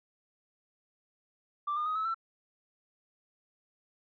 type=tone with pitch steps; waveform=sine; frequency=1174.7 / 1214 / 1254.7 / 1296.7 / 1340.1 Hz; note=D6 / D#6 / D#6 / E6 / E6; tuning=0 / -43 / +14 / -29 / +28 cents; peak=-28 dBFS; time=1.67-2.145 s; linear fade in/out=10 ms; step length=95 ms; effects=tanh soft clip ceiling -26 dBFS